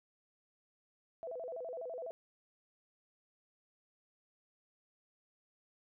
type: tone with vibrato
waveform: sine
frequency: 576 Hz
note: D5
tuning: 34 cents flat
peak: -40 dBFS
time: 1.23-2.11 s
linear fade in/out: 0 ms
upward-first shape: square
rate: 12 Hz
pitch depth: 240 cents each way
effects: none